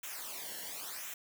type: noise with flanger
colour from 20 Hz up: white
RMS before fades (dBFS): -43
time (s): 0.03-1.14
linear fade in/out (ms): 5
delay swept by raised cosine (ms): 0.21 to 0.83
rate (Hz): 0.94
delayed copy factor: -0.75
effects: none